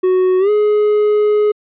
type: tone with pitch glide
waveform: triangle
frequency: 370 to 420.1 Hz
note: F#4 to G#4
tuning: 0 to +20 cents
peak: -8 dBFS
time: 0.03-1.52 s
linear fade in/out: 10 ms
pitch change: +220 cents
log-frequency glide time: 0.39-0.5 s
effects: resampled to 8000 Hz